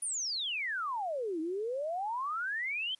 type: exponential two-way sweep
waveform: sine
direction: down then up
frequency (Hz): 9956 to 308.7 to 3212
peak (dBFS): -32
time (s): 0.02-2.95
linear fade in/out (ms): 5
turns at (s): 1.4
effects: white hiss -68 dBFS RMS until 2.99 s + resampled to 24000 Hz